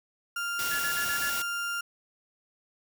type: tone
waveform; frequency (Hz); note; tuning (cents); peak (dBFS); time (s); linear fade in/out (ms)
35% pulse; 1396.9; F6; 0; -28; 0.36-1.81; 5
type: noise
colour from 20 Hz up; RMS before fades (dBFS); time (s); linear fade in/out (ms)
white; -34; 0.59-1.42; 2
type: tone bursts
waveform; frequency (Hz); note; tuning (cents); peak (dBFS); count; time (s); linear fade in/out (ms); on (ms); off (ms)
sine; 1703; G#6; +43; -31; 5; 0.71-1.301; 10; 87; 39
effects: none